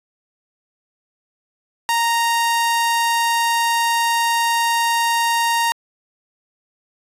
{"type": "tone", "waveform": "sawtooth", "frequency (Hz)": 930, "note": "A#5", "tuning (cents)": -4, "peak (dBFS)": -12, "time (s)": [1.89, 5.72], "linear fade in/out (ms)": 0, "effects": ["resampled to 32000 Hz"]}